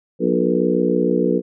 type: harmonic tone with a mistuned harmonic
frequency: 60.7 Hz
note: B1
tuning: 29 cents flat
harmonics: 3 / 4 / 5 / 6 / 7 / 8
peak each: -22 / -22 / -22 / -22 / -22 / -22 dBFS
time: 0.19-1.42 s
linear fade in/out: 50 ms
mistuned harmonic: 7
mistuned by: +57 cents
effects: none